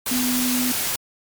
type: tone in noise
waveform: sine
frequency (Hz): 250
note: B3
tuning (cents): +21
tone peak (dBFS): -21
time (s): 0.11-0.72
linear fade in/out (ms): 5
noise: white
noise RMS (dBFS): -24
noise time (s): 0.06-0.96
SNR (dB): 0
effects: MP3 96 kbps